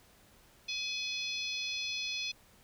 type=harmonic tone with a mistuned harmonic; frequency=843 Hz; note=G#5; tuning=26 cents sharp; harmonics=3 / 4 / 5 / 6 / 7; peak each=-38 / -39 / -41 / -44 / -47 dBFS; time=0.68-2.32 s; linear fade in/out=10 ms; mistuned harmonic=4; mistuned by=+28 cents; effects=pink hiss -62 dBFS RMS until 2.63 s